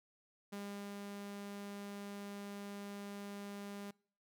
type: tone with ADSR envelope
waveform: sawtooth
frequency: 201.8 Hz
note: G#3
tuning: 49 cents flat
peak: -39 dBFS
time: 0.52-3.91 s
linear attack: 11 ms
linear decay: 400 ms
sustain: -2 dB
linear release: 5 ms
effects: noise-tail reverb RT60 0.5 s tail -25 dB re dry